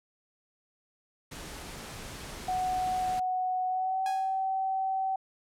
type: noise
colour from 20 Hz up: pink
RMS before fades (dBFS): -42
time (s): 1.31-3.2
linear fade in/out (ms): 10
type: tone with pitch glide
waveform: sine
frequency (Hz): 740 to 766.1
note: F#5 to G5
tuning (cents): 0 to -40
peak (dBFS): -27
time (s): 2.48-5.16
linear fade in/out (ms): 5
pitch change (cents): +60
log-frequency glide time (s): 3.68-4.07
type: tone with exponential decay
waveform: sawtooth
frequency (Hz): 827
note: G#5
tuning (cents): -8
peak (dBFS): -30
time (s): 4.06-4.47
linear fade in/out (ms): 1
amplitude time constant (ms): 88
effects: low-pass 11000 Hz 12 dB/octave